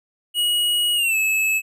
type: tone with pitch glide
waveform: square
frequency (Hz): 2902 to 2600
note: F#7 to E7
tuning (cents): -34 to -24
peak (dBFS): -18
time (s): 0.34-1.62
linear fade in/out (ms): 50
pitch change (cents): -190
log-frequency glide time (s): 0.95-1.16
effects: none